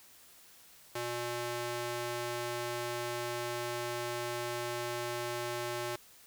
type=tone with high-pass filter; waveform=square; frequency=120 Hz; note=B2; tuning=49 cents flat; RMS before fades=-37 dBFS; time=0.95-5.96 s; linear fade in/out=5 ms; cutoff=370 Hz; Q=0.71; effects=white hiss -58 dBFS RMS until 6.26 s